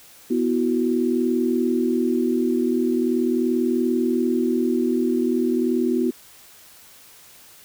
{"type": "chord", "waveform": "sine", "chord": "B suspended fourth", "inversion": "none", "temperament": "equal", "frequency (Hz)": [246.9, 329.6, 370], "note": ["B3", "E4", "F#4"], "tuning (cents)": [0, 0, 0], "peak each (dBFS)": [-21, -24, -23], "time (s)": [0.3, 6.11], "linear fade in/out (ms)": 10, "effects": ["white hiss -48 dBFS RMS until 7.64 s"]}